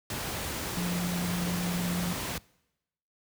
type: tone in noise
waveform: sine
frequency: 176.1 Hz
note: F3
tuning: 15 cents sharp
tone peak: -29 dBFS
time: 0.77-2.13 s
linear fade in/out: 2 ms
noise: pink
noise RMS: -34 dBFS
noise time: 0.1-2.38 s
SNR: +2 dB
effects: noise-tail reverb RT60 0.9 s tail -24 dB re dry + high-pass 60 Hz 12 dB/octave